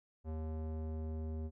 square tone with low-pass filter sweep, 78.9 Hz, D#2, 25 cents sharp, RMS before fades -40 dBFS, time 0.24-1.51 s, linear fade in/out 50 ms, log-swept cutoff 700 to 440 Hz, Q 1, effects none

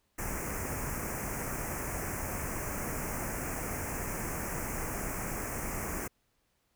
pink band-stop noise, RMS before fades -36 dBFS, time 0.18-6.08 s, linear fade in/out 10 ms, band 2400 to 5900 Hz, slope 48 dB/octave, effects pink hiss -75 dBFS RMS until 6.75 s

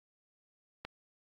click, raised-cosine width 0.3 ms, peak -24 dBFS, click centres 0.85 s, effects AAC 64 kbps

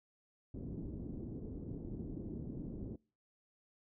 white low-pass noise, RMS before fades -44 dBFS, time 0.54-2.96 s, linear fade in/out 5 ms, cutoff 320 Hz, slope 24 dB/octave, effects noise-tail reverb RT60 0.4 s tail -26 dB re dry

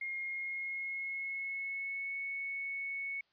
sine tone with pitch glide, 2137 to 2212 Hz, C7 to C#7, +36 to -4 cents, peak -36 dBFS, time 0.01-3.21 s, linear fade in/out 5 ms, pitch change +60 cents, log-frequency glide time 0.17-2.16 s, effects white hiss -74 dBFS RMS until 3.32 s + resampled to 11025 Hz

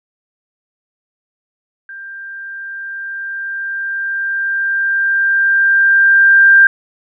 sine tone with level ramp, 1587 Hz, G6, 21 cents sharp, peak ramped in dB -28 to -3 dBFS, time 1.89-6.67 s, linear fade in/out 2 ms, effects none

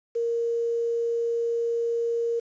sine tone with quantisation, 466.2 Hz, A#4, in tune, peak -23 dBFS, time 0.15-2.4 s, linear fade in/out 10 ms, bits 8, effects resampled to 16000 Hz

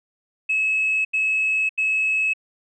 sine tone bursts, 2582 Hz, E7, 37 cents flat, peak -17 dBFS, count 3, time 0.49-2.336 s, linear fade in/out 10 ms, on 560 ms, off 83 ms, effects tanh soft clip ceiling -14 dBFS

